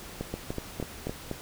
two click trains, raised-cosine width 2 ms, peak -18 / -18 dBFS, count 4 / 5, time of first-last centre 0.21-1.095 / 0.34-1.313 s, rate 3.39 / 4.11 Hz, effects pink hiss -44 dBFS RMS until 1.41 s

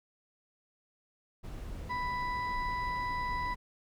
brown noise, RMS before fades -41 dBFS, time 1.43-3.56 s, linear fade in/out 20 ms
harmonic tone, 990 Hz, B5, 4 cents sharp, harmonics 1 / 2 / 4 / 5, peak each -33 / -39 / -54 / -54 dBFS, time 1.89-3.55 s, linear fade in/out 20 ms
effects none

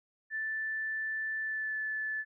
sine tone with pitch glide, 1760 to 1740.8 Hz, A6 to A6, 0 to -19 cents, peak -32 dBFS, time 0.3-2.25 s, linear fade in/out 50 ms, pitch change -19 cents, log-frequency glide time 1.41-1.76 s, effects none

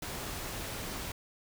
pink noise, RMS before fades -39 dBFS, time 0.02-1.12 s, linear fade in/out 5 ms, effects none

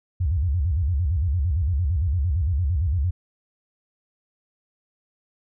sine tone with vibrato, 78.7 Hz, D#2, 20 cents sharp, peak -19 dBFS, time 0.2-3.11 s, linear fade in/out 10 ms, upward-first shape square, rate 8.8 Hz, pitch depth 240 cents each way, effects none

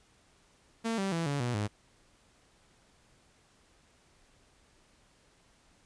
sawtooth tone with pitch steps, 227.3 / 194.48 / 166.39 / 142.37 / 121.81 / 104.22 Hz, A#3 / G3 / E3 / C#3 / B2 / G#2, -43 / -13 / +16 / +47 / -23 / +7 cents, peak -26 dBFS, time 0.84-1.68 s, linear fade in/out 20 ms, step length 140 ms, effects pink hiss -65 dBFS RMS until 5.85 s + resampled to 22050 Hz

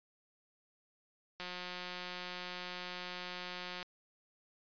click train, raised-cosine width 0.2 ms, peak -25 dBFS, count 438, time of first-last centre 1.4-3.828 s, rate 180 Hz, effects resampled to 11025 Hz

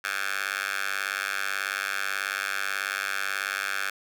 10% pulse tone with high-pass filter, 98.3 Hz, G2, 5 cents sharp, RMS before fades -30 dBFS, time 0.04-3.9 s, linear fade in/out 5 ms, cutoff 1600 Hz, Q 2.7, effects none

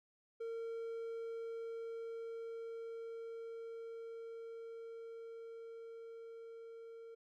triangle tone with level ramp, 457.6 Hz, A#4, 32 cents flat, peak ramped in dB -38 to -48 dBFS, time 0.4-7.15 s, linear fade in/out 10 ms, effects none

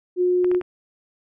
sine tone, 360.1 Hz, F#4, 47 cents flat, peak -16 dBFS, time 0.16-0.62 s, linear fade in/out 50 ms
clicks, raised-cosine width 0.5 ms, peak -19 dBFS, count 4, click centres 0.445 / 0.515 / 0.548 / 0.613 s
effects none

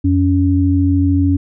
sine tone pair together, 88.86 / 280 Hz, F2 / C#4, +31 / +18 cents, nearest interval octave + minor sixth, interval 1987 cents, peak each -13 dBFS, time 0.04-1.37 s, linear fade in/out 10 ms, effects none

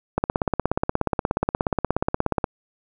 click train, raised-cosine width 1 ms, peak -6 dBFS, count 39, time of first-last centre 0.18-2.442 s, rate 16.8 Hz, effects none

